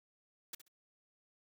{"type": "noise with echo", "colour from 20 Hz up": "white", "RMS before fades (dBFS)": -43, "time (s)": [0.53, 0.55], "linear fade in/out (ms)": 5, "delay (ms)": 66, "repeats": 2, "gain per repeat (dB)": -13, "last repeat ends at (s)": 0.682, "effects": []}